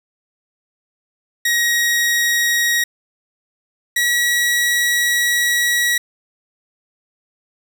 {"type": "tone pair in turn", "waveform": "sawtooth", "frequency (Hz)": [1892, 1922.8], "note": ["A#6", "B6"], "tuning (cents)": [25, -47], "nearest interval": "unison", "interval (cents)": 28, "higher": "second", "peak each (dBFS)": [-11, -11], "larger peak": "neither", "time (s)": [[1.45, 2.84], [3.96, 5.98]], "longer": "second", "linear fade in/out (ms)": 5, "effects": []}